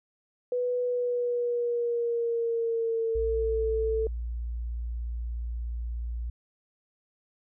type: tone with pitch glide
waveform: sine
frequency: 493.4 to 442.1 Hz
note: B4 to A4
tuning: -2 to +8 cents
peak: -25 dBFS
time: 0.52-4.07 s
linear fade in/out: 2 ms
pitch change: -190 cents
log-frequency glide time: 0.82-3.68 s
type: tone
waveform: sine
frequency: 58.4 Hz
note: A#1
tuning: 4 cents sharp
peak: -30 dBFS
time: 3.15-6.3 s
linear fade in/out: 5 ms
effects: none